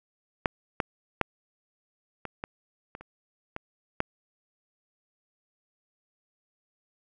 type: clicks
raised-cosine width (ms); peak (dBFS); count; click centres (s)
0.5; -8 / -10 / -7 / -20 / -18 / -24 / -30 / -19 / -10; 9; 0.458 / 0.802 / 1.213 / 2.253 / 2.439 / 2.951 / 3.01 / 3.564 / 4.004
effects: none